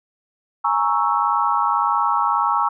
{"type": "chord", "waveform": "sine", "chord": "A# half-diminished seventh", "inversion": "third", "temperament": "equal", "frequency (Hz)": [830.6, 932.3, 1108.7, 1318.5], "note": ["G#5", "A#5", "C#6", "E6"], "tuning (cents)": [0, 0, 0, 0], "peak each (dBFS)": [-23, -21, -21, -22], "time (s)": [0.64, 2.69], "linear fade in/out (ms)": 10, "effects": []}